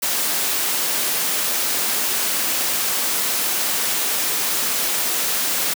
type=noise; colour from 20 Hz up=white; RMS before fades=-21 dBFS; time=0.02-5.74 s; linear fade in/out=10 ms; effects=high-pass 200 Hz 12 dB/octave